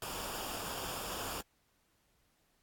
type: noise with comb filter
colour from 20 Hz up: pink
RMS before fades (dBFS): -41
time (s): 0.02-1.41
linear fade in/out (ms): 2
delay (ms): 0.49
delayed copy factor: -0.6
effects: pink hiss -74 dBFS RMS until 2.62 s + AAC 64 kbps